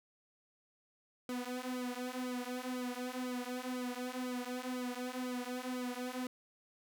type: tone with flanger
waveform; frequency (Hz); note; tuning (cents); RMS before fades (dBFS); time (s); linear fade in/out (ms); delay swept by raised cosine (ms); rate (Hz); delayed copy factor
sawtooth; 250.3; B3; +23; -40; 1.29-6.27; 2; 1.1 to 5.1; 2; -0.95
effects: none